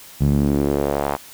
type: tone with band-pass filter sweep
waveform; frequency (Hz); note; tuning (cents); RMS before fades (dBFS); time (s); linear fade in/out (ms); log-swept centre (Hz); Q
sawtooth; 71; C#2; +42; -19; 0.2-1.17; 20; 150 to 890; 1.8
effects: white hiss -42 dBFS RMS until 1.33 s